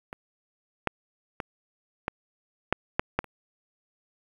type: clicks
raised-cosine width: 0.5 ms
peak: -22 / -9 / -16 / -12 / -6 / -6 / -8 / -28 dBFS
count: 8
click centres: 0.129 / 0.873 / 1.402 / 2.081 / 2.726 / 2.995 / 3.19 / 3.243 s
effects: 8-bit